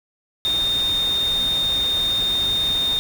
sine tone in noise, 3660 Hz, A#7, 32 cents flat, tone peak -18 dBFS, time 0.45-2.99 s, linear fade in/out 0 ms, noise pink, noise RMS -32 dBFS, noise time 0.45-2.99 s, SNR +11 dB, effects none

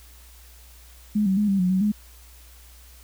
sine tone with pitch steps, 210.2 / 190.9 / 208.8 / 196 / 181.7 / 187.7 / 209.4 Hz, G#3 / G3 / G#3 / G3 / F#3 / F#3 / G#3, +21 / -46 / +10 / 0 / -31 / +25 / +15 cents, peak -18 dBFS, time 1.15-1.92 s, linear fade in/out 10 ms, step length 110 ms, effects added 60 Hz sine -47 dBFS peak until 3.03 s + white hiss -52 dBFS RMS until 3.03 s

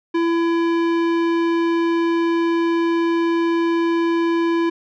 sine tone with tanh clipping, 335.5 Hz, E4, 31 cents sharp, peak -18 dBFS, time 0.14-4.7 s, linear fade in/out 10 ms, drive 17 dB, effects none

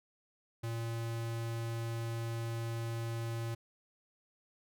square tone, 115.3 Hz, A#2, 19 cents flat, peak -36 dBFS, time 0.63-3.55 s, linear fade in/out 10 ms, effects none

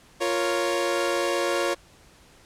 sawtooth chord, Bb minor, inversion second, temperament equal, 349.2 / 466.2 / 554.4 Hz, F4 / Bb4 / Db5, 0 / 0 / 0 cents, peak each -23 / -26 / -22 dBFS, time 0.2-1.75 s, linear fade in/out 20 ms, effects pink hiss -54 dBFS RMS until 2.45 s + low-pass 10000 Hz 12 dB/octave

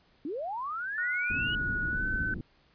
sine linear sweep, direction up, 264 to 2964 Hz, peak -32 dBFS, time 0.25-1.55 s, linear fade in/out 2 ms
sine tone with pitch glide, 1459 to 1521 Hz, F#6 to F#6, -25 to +47 cents, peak -29 dBFS, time 0.98-2.34 s, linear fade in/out 2 ms, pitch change +72 cents, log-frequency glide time 1.88-2.06 s
pink low-pass noise, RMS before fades -36 dBFS, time 1.3-2.41 s, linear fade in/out 2 ms, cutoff 330 Hz, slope 24 dB/octave
effects pink hiss -65 dBFS RMS until 2.74 s + resampled to 11025 Hz

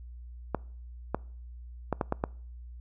clicks, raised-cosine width 1 ms, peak -13 dBFS, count 6, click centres 0.547 / 1.146 / 1.927 / 2.012 / 2.124 / 2.239 s, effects noise-tail reverb RT60 0.5 s tail -24 dB re dry + added 60 Hz sine -42 dBFS peak until 2.8 s

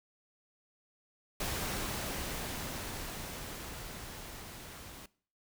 pink noise with level ramp, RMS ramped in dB -35 to -49 dBFS, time 1.4-5.06 s, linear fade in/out 5 ms, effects noise-tail reverb RT60 0.5 s tail -22 dB re dry

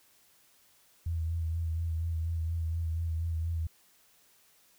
sine tone with vibrato, 82.2 Hz, E2, 4 cents flat, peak -29 dBFS, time 1.06-3.67 s, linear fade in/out 5 ms, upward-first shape sine, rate 4.2 Hz, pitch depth 36 cents each way, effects white hiss -64 dBFS RMS until 4.78 s

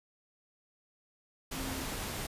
sine tone in noise, 264.3 Hz, C4, 18 cents sharp, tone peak -41 dBFS, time 1.53-1.85 s, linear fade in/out 10 ms, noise pink, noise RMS -38 dBFS, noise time 1.51-2.27 s, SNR -6 dB, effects resampled to 32000 Hz

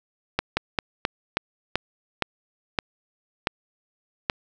slowing click train, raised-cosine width 0.3 ms, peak -5 dBFS, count 10, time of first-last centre 0.39-4.299 s, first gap 180 ms, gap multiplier 1.21, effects none

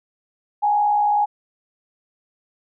sine tone with frequency modulation, 830.6 Hz, G#5, in tune, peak -15 dBFS, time 0.62-1.26 s, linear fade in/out 20 ms, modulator 61.7 Hz, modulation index 0.42, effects none

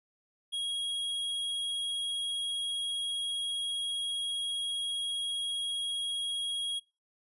square tone, 3295 Hz, G#7, 14 cents flat, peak -32 dBFS, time 0.52-6.8 s, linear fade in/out 20 ms, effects noise-tail reverb RT60 0.3 s tail -25 dB re dry + resampled to 24000 Hz

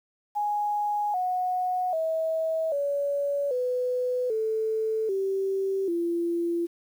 sine tone with pitch steps, 830.6 / 731.5 / 644.2 / 567.3 / 499.6 / 440 / 387.5 / 341.2 Hz, G#5 / F#5 / E5 / C#5 / B4 / A4 / G4 / F4, 0 / -20 / -40 / +40 / +20 / 0 / -20 / -40 cents, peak -24 dBFS, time 0.35-6.67 s, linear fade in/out 20 ms, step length 790 ms, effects 9-bit

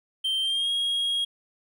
triangle tone with pitch glide, 3136 to 3279 Hz, G7 to G#7, 0 to -23 cents, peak -22 dBFS, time 0.24-1.25 s, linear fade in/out 10 ms, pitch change +77 cents, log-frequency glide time 0.42-0.7 s, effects none

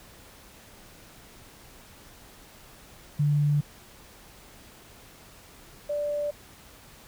sine tone pair in turn, 146.6 / 586.4 Hz, D3 / D5, -3 / -3 cents, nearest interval 2 octaves, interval 2400 cents, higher second, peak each -20 / -26 dBFS, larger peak first, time 3.19-3.61 / 5.89-6.31 s, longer neither, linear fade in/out 10 ms, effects pink hiss -51 dBFS RMS until 7.07 s

